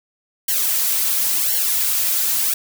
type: noise with flanger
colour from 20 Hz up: blue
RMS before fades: -19 dBFS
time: 0.48-2.54 s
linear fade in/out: 5 ms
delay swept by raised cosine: 0.8 to 4.3 ms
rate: 0.94 Hz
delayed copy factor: -0.9
effects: none